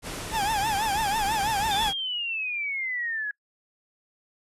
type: low-pass noise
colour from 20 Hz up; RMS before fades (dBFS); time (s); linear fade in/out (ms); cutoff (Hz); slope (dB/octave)
pink; -35; 0.02-1.94; 50; 12000; 48
type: tone with vibrato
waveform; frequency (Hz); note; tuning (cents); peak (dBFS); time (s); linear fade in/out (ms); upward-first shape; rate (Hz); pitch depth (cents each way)
40% pulse; 841; G#5; +22; -23; 0.31-1.93; 50; triangle; 6.1; 150
type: exponential sweep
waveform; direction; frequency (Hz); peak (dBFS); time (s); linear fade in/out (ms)
sine; down; 3618 to 1661.2; -27; 1.71-3.31; 2
effects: noise-tail reverb RT60 0.1 s tail -26 dB re dry + resampled to 32000 Hz